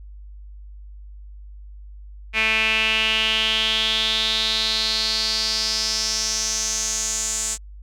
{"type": "tone with band-pass filter sweep", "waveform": "sawtooth", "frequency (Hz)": 220, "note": "A3", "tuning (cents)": 0, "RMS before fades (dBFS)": -22, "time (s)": [2.33, 7.58], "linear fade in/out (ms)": 50, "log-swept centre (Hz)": [2400, 7500], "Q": 5.6, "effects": ["added 50 Hz sine -37 dBFS peak until 7.82 s"]}